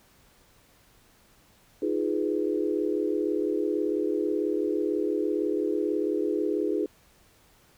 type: chord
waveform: sine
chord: F half-diminished seventh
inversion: third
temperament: equal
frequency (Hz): 311.1 / 349.2 / 415.3 / 493.9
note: Eb4 / F4 / Ab4 / Cb5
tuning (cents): 0 / 0 / 0 / 0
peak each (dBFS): -29 / -30 / -28 / -34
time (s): 1.82-6.86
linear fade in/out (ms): 5
effects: pink hiss -60 dBFS RMS until 7.77 s